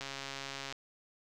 click train, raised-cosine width 0.2 ms, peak -23 dBFS, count 99, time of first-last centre 0.01-0.725 s, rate 137 Hz, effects none

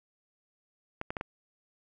clicks, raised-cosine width 0.5 ms, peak -19 dBFS, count 4, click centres 1.014 / 1.105 / 1.168 / 1.211 s, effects none

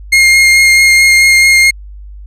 40% pulse tone with vibrato, 2133 Hz, C7, 33 cents sharp, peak -3 dBFS, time 0.12-1.71 s, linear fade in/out 10 ms, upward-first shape sine, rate 4.6 Hz, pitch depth 11 cents each way, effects added 50 Hz sine -27 dBFS peak until 2.26 s + low-pass 10000 Hz 12 dB/octave

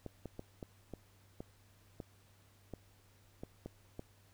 clicks, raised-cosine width 2 ms, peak -30 dBFS, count 11, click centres 0.063 / 0.257 / 0.394 / 0.628 / 0.937 / 1.405 / 2.002 / 2.737 / 3.435 / 3.66 / 3.994 s, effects added 98 Hz sine -65 dBFS peak until 4.33 s + pink hiss -68 dBFS RMS until 4.33 s

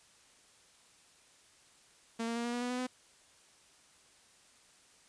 sawtooth tone with pitch steps, 228.7 / 232 / 235.4 / 238.8 / 242.3 / 245.8 / 249.4 / 253 Hz, A#3 / A#3 / A#3 / A#3 / B3 / B3 / B3 / B3, -33 / -8 / +17 / +42 / -33 / -8 / +17 / +42 cents, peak -30 dBFS, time 2.19-2.87 s, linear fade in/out 10 ms, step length 85 ms, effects white hiss -63 dBFS RMS until 5.08 s + resampled to 22050 Hz

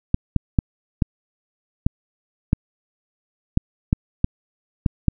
clicks, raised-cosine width 5 ms, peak -3 dBFS, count 11, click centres 0.144 / 0.363 / 0.588 / 1.022 / 1.865 / 2.531 / 3.574 / 3.929 / 4.244 / 4.862 / 5.083 s, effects none

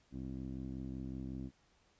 15% pulse tone with low-pass filter, 65.41 Hz, C2, in tune, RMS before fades -43 dBFS, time 0.11-1.51 s, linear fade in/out 50 ms, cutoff 300 Hz, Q 2.5, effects pink hiss -71 dBFS RMS until 1.99 s + resampled to 16000 Hz

